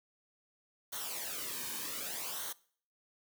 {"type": "noise with flanger", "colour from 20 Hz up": "white", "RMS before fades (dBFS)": -40, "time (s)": [0.92, 2.53], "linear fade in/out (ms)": 10, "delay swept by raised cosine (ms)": [0.4, 1.5], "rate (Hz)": 0.65, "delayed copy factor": -0.7, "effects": ["noise-tail reverb RT60 0.5 s tail -21 dB re dry"]}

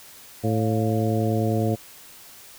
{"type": "harmonic tone with a mistuned harmonic", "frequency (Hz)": 110, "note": "A2", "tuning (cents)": 0, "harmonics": [1, 2, 3, 4, 5, 6], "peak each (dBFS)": [-23, -26, -28, -29, -30, -31], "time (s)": [0.43, 1.76], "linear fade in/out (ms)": 20, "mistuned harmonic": 6, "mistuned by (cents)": 100, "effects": ["white hiss -46 dBFS RMS until 2.58 s"]}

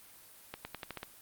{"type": "accelerating click train", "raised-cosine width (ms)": 0.3, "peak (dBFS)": -23, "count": 7, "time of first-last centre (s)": [0.54, 1.031], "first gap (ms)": 110, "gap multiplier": 0.88, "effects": ["white hiss -56 dBFS RMS until 1.21 s", "Opus 32 kbps"]}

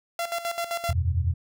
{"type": "tone with tremolo", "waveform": "sawtooth", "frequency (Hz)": 683, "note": "F5", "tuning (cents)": -39, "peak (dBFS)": -22, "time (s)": [0.19, 0.93], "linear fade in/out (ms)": 2, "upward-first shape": "square", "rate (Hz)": 7.7, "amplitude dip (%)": 70}
{"type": "chord", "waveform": "sine", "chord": "E suspended second", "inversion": "none", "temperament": "equal", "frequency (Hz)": [82.41, 92.5, 123.47], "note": ["E2", "F#2", "B2"], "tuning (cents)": [0, 0, 0], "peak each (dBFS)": [-24, -26, -30], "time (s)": [0.89, 1.34], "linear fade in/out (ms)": 5}
{"effects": []}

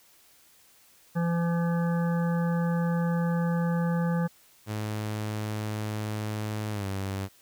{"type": "harmonic tone", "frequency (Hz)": 170, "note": "F3", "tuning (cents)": -46, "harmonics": [1, 3, 5, 7, 9, 10], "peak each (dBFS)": [-24, -34, -38, -41, -43, -44], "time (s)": [1.15, 4.28], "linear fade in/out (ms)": 20}
{"type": "tone with pitch glide", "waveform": "sawtooth", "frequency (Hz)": [106.8, 97.37], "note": ["G#2", "G2"], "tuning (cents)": [49, -11], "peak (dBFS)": -26, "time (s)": [4.66, 7.29], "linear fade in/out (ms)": 50, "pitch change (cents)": -160, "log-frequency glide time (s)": [6.71, 6.87]}
{"effects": ["white hiss -59 dBFS RMS until 7.41 s"]}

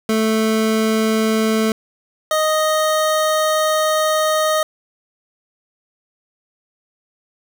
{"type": "tone pair in turn", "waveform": "25% pulse", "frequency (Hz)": [220, 622.3], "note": ["A3", "D#5"], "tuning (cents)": [0, 0], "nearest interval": "octave + tritone", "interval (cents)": 1800, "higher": "second", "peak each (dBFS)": -11, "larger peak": "neither", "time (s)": [[0.09, 1.72], [2.31, 4.63]], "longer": "second", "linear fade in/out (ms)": 2, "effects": []}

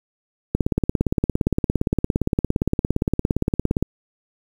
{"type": "click train", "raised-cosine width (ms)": 3, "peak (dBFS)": -5, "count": 58, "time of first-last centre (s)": [0.55, 3.826], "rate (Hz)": 17.4, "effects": ["7-bit"]}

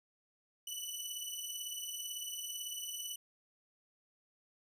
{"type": "beating tone pair", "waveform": "15% pulse", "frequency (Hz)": [2960, 2978], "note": ["F#7", "F#7"], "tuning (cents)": [0, 11], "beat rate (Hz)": 18, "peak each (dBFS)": [-37, -35], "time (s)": [0.67, 3.16], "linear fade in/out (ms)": 5, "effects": []}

